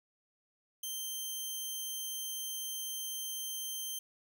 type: tone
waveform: 10% pulse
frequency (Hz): 3136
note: G7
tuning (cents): 0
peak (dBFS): -29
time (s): 0.83-3.99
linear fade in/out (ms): 5
effects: none